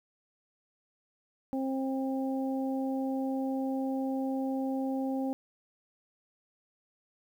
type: harmonic tone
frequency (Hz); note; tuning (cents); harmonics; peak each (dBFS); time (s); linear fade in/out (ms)
266; C4; +29; 1 / 2 / 3; -30 / -37 / -40; 1.53-5.33; 0
effects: 10-bit